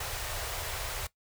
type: band-stop noise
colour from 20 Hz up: pink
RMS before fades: -36 dBFS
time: 0-1.07 s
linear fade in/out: 5 ms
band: 110 to 470 Hz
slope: 24 dB/octave
effects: noise-tail reverb RT60 0.1 s tail -17 dB re dry